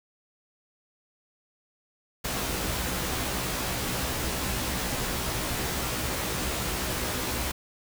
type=noise with comb filter; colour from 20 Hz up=pink; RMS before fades=-30 dBFS; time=2.24-7.52 s; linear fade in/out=10 ms; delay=16 ms; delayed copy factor=+0.75; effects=none